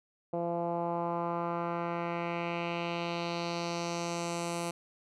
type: tone with low-pass filter sweep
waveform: 10% pulse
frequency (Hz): 170.9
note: F3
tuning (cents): -37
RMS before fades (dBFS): -34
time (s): 0.33-4.71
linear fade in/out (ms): 5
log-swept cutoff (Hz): 620 to 9800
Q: 2
effects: none